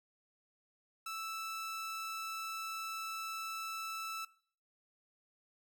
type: tone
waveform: sawtooth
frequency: 1318.5 Hz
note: E6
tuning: in tune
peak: -36 dBFS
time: 1.06-4.25 s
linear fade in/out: 5 ms
effects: noise-tail reverb RT60 0.5 s tail -20 dB re dry